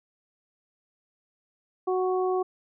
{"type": "harmonic tone", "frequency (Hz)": 370, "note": "F#4", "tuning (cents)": 0, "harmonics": [1, 2, 3], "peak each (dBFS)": [-24, -30, -34], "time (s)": [1.87, 2.43], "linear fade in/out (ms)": 10, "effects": []}